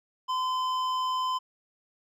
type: tone with hard clipping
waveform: sine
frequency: 1023 Hz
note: C6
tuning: 39 cents flat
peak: -28 dBFS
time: 0.28-1.39 s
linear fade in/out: 20 ms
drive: 10 dB
effects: none